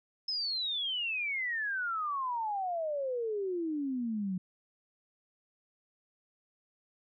sine exponential sweep, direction down, 5210 to 179.6 Hz, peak -31 dBFS, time 0.28-4.38 s, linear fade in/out 5 ms, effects none

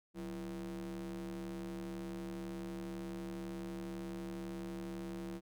square ring-modulated tone, 75 Hz, D2, 37 cents sharp, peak -39 dBFS, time 0.14-5.41 s, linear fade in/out 50 ms, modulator 261 Hz, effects none

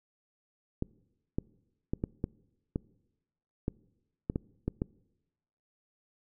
clicks, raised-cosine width 3 ms, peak -17 dBFS, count 11, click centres 0.824 / 1.385 / 1.935 / 2.039 / 2.241 / 2.759 / 3.681 / 4.299 / 4.359 / 4.68 / 4.819 s, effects noise-tail reverb RT60 1.0 s tail -24 dB re dry

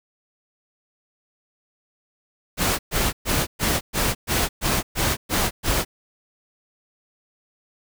pink noise bursts, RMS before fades -21 dBFS, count 10, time 2.57-5.85 s, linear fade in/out 50 ms, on 220 ms, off 120 ms, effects none

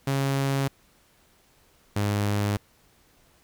sawtooth tone pair in turn, 137.1 / 102.71 Hz, C#3 / G#2, -19 / -19 cents, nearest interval perfect fourth, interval 500 cents, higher first, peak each -19 dBFS, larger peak neither, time 0.07-0.68 / 1.96-2.57 s, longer neither, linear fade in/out 5 ms, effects pink hiss -61 dBFS RMS until 3.43 s

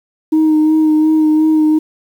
sine tone with vibrato, 311.1 Hz, D#4, in tune, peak -6 dBFS, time 0.32-1.79 s, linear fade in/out 10 ms, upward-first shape sine, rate 2.8 Hz, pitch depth 20 cents each way, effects tanh soft clip ceiling -6 dBFS + 7-bit

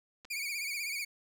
clicks, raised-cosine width 0.2 ms, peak -34 dBFS, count 2, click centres 0.248 / 0.252 s
sawtooth tone with vibrato, 2312 Hz, D7, 28 cents flat, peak -31 dBFS, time 0.3-1.05 s, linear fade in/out 10 ms, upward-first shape sine, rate 16 Hz, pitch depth 90 cents each way
effects none

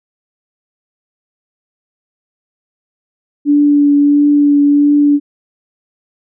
sine tone with vibrato, 289.3 Hz, D4, 26 cents flat, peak -6 dBFS, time 3.45-5.2 s, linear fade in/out 50 ms, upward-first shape triangle, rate 1.5 Hz, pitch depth 15 cents each way, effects none

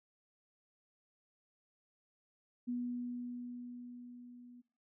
sine tone with level ramp, 244.2 Hz, B3, 19 cents flat, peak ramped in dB -34 to -53 dBFS, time 2.67-4.62 s, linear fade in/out 20 ms, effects noise-tail reverb RT60 0.5 s tail -22 dB re dry

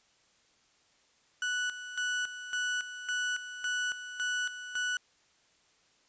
35% pulse tone with tremolo, 1480 Hz, F#6, in tune, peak -28 dBFS, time 1.42-4.97 s, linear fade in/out 2 ms, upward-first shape square, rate 1.8 Hz, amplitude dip 70%, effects white hiss -67 dBFS RMS until 6.08 s + resampled to 16000 Hz

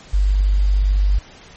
sine tone with quantisation, 49 Hz, G1, in tune, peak -12 dBFS, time 0.13-1.19 s, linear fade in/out 10 ms, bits 7, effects pink hiss -43 dBFS RMS until 1.56 s + MP3 32 kbps

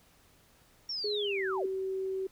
sine linear sweep, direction down, 5588 to 310 Hz, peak -33 dBFS, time 0.89-1.66 s, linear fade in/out 5 ms
sine tone with pitch glide, 415.9 to 381.4 Hz, G#4 to G4, +2 to -47 cents, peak -31 dBFS, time 1.04-2.27 s, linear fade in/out 5 ms, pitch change -149 cents, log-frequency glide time 1.19-1.45 s
effects pink hiss -63 dBFS RMS until 2.31 s

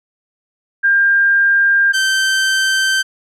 sine / sawtooth tone pair in turn, 1600 / 1553.6 Hz, G6 / G6, +35 / -16 cents, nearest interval minor second, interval 51 cents, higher first, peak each -9 dBFS, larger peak neither, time 0.83-1.93 / 1.93-3.03 s, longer neither, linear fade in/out 20 ms, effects low-pass 9000 Hz 12 dB/octave

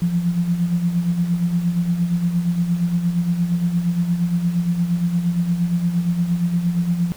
sine tone with tremolo, 173.3 Hz, F3, 13 cents flat, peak -14 dBFS, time 0.02-7.12 s, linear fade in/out 0 ms, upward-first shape sine, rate 8.6 Hz, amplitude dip 60%, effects pink hiss -42 dBFS RMS until 7.16 s

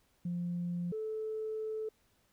sine tone pair in turn, 174.61 / 436.1 Hz, F3 / A4, 0 / -15 cents, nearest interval octave + major third, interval 1585 cents, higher second, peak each -32 / -34 dBFS, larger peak first, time 0.25-0.92 / 0.92-1.89 s, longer second, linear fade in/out 5 ms, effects tanh soft clip ceiling -29 dBFS + pink hiss -72 dBFS RMS until 2.32 s

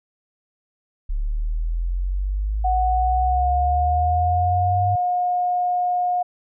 sine exponential sweep, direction up, 35.05 to 100.3 Hz, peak -20 dBFS, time 1.09-4.96 s, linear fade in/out 10 ms
sine tone with pitch glide, 740 to 717.7 Hz, F#5 to F5, 0 to +47 cents, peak -18 dBFS, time 2.64-6.23 s, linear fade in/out 10 ms, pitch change -53 cents, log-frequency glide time 3.25-3.5 s
effects none

